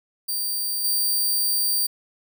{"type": "tone with level steps", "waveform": "5% pulse", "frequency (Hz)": 4675, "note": "D8", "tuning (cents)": -9, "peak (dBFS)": [-17, -13], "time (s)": [0.28, 1.87], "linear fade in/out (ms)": 10, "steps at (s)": 0.84, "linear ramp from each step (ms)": 5, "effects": []}